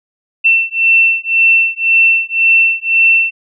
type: beating tone pair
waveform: sine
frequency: 2689 / 2690.9 Hz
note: E7 / E7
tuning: +34 / +35 cents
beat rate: 1.9 Hz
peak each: -11 dBFS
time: 0.44-3.31 s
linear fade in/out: 20 ms
effects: none